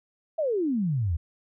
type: exponential sweep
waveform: sine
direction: down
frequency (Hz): 670 to 74.7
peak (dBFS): -23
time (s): 0.38-1.17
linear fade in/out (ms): 10
effects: none